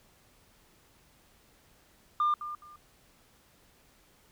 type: tone with echo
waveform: sine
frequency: 1200 Hz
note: D6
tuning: 37 cents sharp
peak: -22 dBFS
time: 2.2-2.34 s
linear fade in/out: 2 ms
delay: 210 ms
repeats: 2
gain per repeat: -13 dB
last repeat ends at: 2.76 s
effects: tanh soft clip ceiling -21 dBFS + pink hiss -63 dBFS RMS until 4.31 s